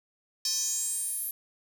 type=tone with high-pass filter sweep; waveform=square; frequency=352.6 Hz; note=F4; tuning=17 cents sharp; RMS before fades=-31 dBFS; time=0.45-1.31 s; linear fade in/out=2 ms; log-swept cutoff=5200 to 12000 Hz; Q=5.7; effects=none